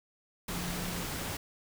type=tone in noise; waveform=sine; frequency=176 Hz; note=F3; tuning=14 cents sharp; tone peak=-38 dBFS; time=0.49-1.04 s; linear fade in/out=5 ms; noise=pink; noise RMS=-37 dBFS; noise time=0.48-1.37 s; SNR=-4 dB; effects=none